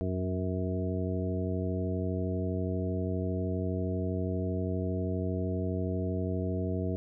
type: harmonic tone with a mistuned harmonic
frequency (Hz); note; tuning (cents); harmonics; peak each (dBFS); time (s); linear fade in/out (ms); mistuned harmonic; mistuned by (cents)
92.5; F#2; 0; 1 / 2 / 3 / 4 / 5 / 7; -32 / -35 / -37 / -38 / -39 / -40; 0.01-6.96; 0; 1; -36
effects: none